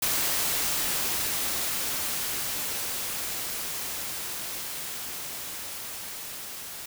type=noise with level ramp; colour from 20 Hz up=white; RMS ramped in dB=-26 to -39 dBFS; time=0.02-6.86 s; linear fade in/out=5 ms; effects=none